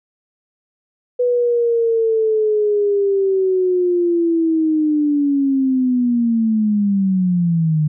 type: linear sweep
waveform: sine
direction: down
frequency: 494.2 to 150 Hz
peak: -13 dBFS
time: 1.19-7.88 s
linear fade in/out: 10 ms
effects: none